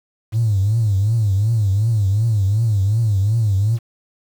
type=tone with vibrato; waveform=triangle; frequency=105.4 Hz; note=G#2; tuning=26 cents sharp; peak=-10 dBFS; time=0.32-3.79 s; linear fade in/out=50 ms; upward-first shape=triangle; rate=2.7 Hz; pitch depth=200 cents each way; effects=tanh soft clip ceiling -11 dBFS + 7-bit